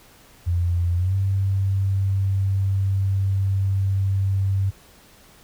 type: tone with pitch glide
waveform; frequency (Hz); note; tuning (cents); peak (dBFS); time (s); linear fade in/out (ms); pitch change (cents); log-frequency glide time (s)
sine; 87.1 to 97.2; F2 to G2; -4 to -14; -18; 0.46-4.71; 20; +190; 0.96-1.15
effects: pink hiss -51 dBFS RMS until 5.43 s